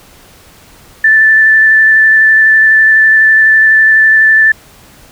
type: tone with vibrato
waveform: sine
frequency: 1760 Hz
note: A6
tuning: in tune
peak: -3 dBFS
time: 1.04-4.52 s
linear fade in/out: 5 ms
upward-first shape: square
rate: 12 Hz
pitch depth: 9 cents each way
effects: pink hiss -40 dBFS RMS until 5.11 s